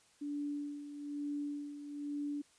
sine tone with tremolo, 290 Hz, D4, 22 cents flat, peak -35 dBFS, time 0.21-2.42 s, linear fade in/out 10 ms, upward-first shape sine, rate 1.1 Hz, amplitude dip 65%, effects white hiss -67 dBFS RMS until 2.58 s + resampled to 22050 Hz

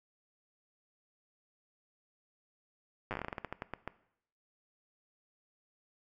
slowing click train, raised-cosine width 0.5 ms, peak -22 dBFS, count 17, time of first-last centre 3.11-3.876 s, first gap 8 ms, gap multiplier 1.21, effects noise-tail reverb RT60 0.7 s tail -18 dB re dry

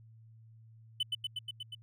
triangle tone with echo, 3005 Hz, F#7, 26 cents sharp, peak -27 dBFS, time 1-1.03 s, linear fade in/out 5 ms, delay 120 ms, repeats 6, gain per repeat -2 dB, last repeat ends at 1.75 s, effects added 112 Hz sine -54 dBFS peak until 1.82 s

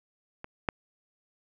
clicks, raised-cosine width 0.5 ms, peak -24 / -11 dBFS, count 2, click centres 0.444 / 0.688 s, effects none

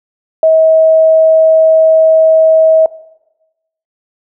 sine tone, 640 Hz, D#5, 49 cents sharp, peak -4 dBFS, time 0.43-2.86 s, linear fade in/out 2 ms, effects noise-tail reverb RT60 1.0 s tail -18 dB re dry

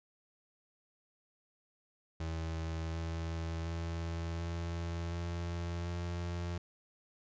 35% pulse tone with pitch steps, 81.3 / 82.34 / 83.39 / 84.46 / 85.54 / 86.63 Hz, E2 / E2 / E2 / E2 / F2 / F2, -23 / -1 / +21 / +43 / -35 / -13 cents, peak -34 dBFS, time 2.2-6.58 s, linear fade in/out 5 ms, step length 730 ms, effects resampled to 16000 Hz

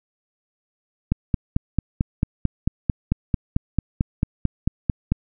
click train, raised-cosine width 5 ms, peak -6 dBFS, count 19, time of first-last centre 1.12-5.12 s, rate 4.5 Hz, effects none

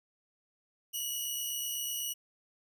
10% pulse tone pair together, 2892 / 2960 Hz, F#7 / F#7, -40 / 0 cents, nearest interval unison, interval 40 cents, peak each -28 / -29 dBFS, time 0.93-2.14 s, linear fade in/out 20 ms, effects none

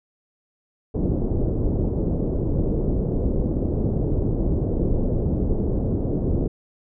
pink low-pass noise, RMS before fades -22 dBFS, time 0.94-6.48 s, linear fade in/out 10 ms, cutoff 480 Hz, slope 24 dB/octave, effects none

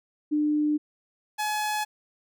sine / sawtooth tone pair in turn, 299.7 / 847.7 Hz, D4 / G#5, +35 / +35 cents, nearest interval octave + tritone, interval 1800 cents, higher second, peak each -21 / -22 dBFS, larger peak first, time 0.31-0.78 / 1.38-1.85 s, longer neither, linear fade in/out 20 ms, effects none

